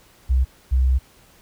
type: tone pair in turn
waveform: sine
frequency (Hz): 64.5 / 64.5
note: C2 / C2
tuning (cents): -24 / -24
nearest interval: unison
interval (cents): 0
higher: neither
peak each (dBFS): -14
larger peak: neither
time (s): 0.29-0.45 / 0.71-0.99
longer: second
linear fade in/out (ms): 20
effects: pink hiss -53 dBFS RMS until 1.41 s